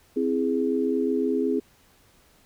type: chord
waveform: sine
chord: C augmented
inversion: none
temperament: equal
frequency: 261.6 / 329.6 / 415.3 Hz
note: C4 / E4 / G#4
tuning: 0 / 0 / 0 cents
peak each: -25 / -28 / -25 dBFS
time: 0.16-1.6 s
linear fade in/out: 10 ms
effects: pink hiss -59 dBFS RMS until 2.45 s